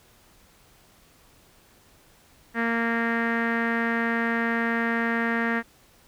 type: tone with low-pass filter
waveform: sawtooth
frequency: 231.1 Hz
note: A#3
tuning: 15 cents flat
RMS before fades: -25 dBFS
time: 2.54-5.63 s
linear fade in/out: 50 ms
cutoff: 1800 Hz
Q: 6.1
effects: pink hiss -57 dBFS RMS until 6.07 s